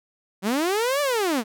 sawtooth linear two-way sweep, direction up then down, 180 to 594 to 203.7 Hz, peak -17 dBFS, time 0.42-1.44 s, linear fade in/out 50 ms, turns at 1.01 s, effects none

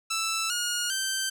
10% pulse tone with pitch steps, 1323 / 1434.4 / 1555.2 Hz, E6 / F6 / G6, +6 / +46 / -14 cents, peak -18 dBFS, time 0.1-1.3 s, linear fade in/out 10 ms, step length 400 ms, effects none

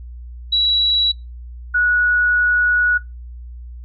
sine tone pair in turn, 3908 / 1463.8 Hz, B7 / F#6, -19 / -19 cents, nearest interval octave + perfect fourth, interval 1700 cents, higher first, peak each -13 dBFS, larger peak neither, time 0.52-1.12 / 1.74-2.98 s, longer second, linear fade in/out 10 ms, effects noise-tail reverb RT60 0.2 s tail -19 dB re dry + added 60 Hz sine -31 dBFS peak until 3.84 s

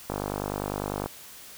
click train, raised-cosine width 1 ms, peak -15 dBFS, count 49, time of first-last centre 0.1-1.06 s, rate 50 Hz, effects white hiss -46 dBFS RMS until 1.57 s

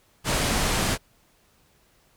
pink low-pass noise, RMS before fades -24 dBFS, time 0.24-0.98 s, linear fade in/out 50 ms, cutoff 11000 Hz, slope 24 dB/octave, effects pink hiss -62 dBFS RMS until 2.16 s

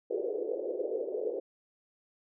pink band-pass noise, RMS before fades -34 dBFS, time 0.1-1.4 s, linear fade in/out 10 ms, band 390 to 520 Hz, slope 48 dB/octave, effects none

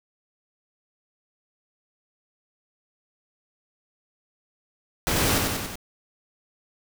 pink noise with echo, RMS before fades -24 dBFS, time 5.07-5.38 s, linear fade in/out 0 ms, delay 94 ms, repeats 4, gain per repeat -3 dB, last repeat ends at 5.756 s, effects none

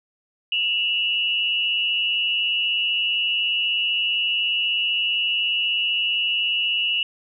sine tone pair together, 2694 / 2909 Hz, E7 / F#7, +37 / -30 cents, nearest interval minor second, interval 133 cents, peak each -24 / -21 dBFS, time 0.52-7.03 s, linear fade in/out 2 ms, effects none

